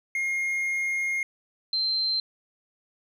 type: tone pair in turn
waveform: triangle / sine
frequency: 2137 / 4124 Hz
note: C7 / C8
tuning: +36 / -26 cents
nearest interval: major seventh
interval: 1138 cents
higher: second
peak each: -23 dBFS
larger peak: neither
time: 0.15-1.23 / 1.73-2.2 s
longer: first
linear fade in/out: 2 ms
effects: none